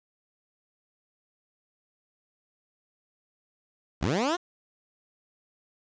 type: linear sweep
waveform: 15% pulse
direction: up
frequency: 52.1 to 370 Hz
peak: -18 dBFS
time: 4.01-4.37 s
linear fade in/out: 20 ms
effects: resampled to 16000 Hz + 9-bit